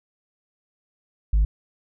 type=tone; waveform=sine; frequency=52.1 Hz; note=G#1; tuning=6 cents sharp; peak=-13 dBFS; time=1.33-1.45 s; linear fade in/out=5 ms; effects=tanh soft clip ceiling -14 dBFS